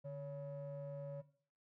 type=ring-modulated tone; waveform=triangle; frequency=207.5 Hz; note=G#3; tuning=1 cent flat; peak=-37 dBFS; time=0.04-1.22 s; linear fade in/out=20 ms; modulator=354 Hz; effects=noise-tail reverb RT60 0.5 s tail -17 dB re dry + tanh soft clip ceiling -38 dBFS